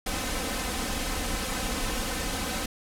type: noise with comb filter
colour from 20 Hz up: pink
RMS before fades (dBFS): -30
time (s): 0.06-2.66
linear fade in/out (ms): 5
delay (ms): 3.9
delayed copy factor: +0.75
effects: low-pass 12000 Hz 12 dB/octave